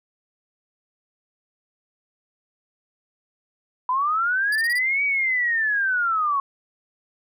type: linear two-way sweep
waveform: sine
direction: up then down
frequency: 987.8 to 2285 to 1086 Hz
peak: -19 dBFS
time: 3.89-6.4 s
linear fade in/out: 2 ms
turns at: 5.04 s
type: tone bursts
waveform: sawtooth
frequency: 4800 Hz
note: D8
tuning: 37 cents sharp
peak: -26 dBFS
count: 5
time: 4.52-4.788 s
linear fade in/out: 5 ms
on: 36 ms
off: 22 ms
effects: none